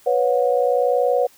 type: chord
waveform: sine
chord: B suspended second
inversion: none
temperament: equal with one note detuned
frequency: 493.9 / 554.4 / 726.4 Hz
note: B4 / C#5 / F#5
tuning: 0 / 0 / -32 cents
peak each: -18 / -20 / -22 dBFS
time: 0.06-1.27 s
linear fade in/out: 10 ms
effects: white hiss -52 dBFS RMS until 1.37 s